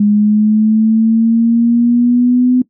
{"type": "exponential sweep", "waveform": "sine", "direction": "up", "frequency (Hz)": [205.9, 252.8], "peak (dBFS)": -7, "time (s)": [0, 2.62], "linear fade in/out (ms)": 5, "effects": ["noise-tail reverb RT60 0.1 s tail -19 dB re dry"]}